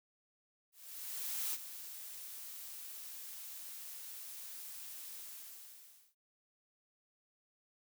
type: noise with ADSR envelope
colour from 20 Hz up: blue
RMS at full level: -37 dBFS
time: 0.72-6.15 s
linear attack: 810 ms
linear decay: 42 ms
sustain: -11 dB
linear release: 970 ms
effects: none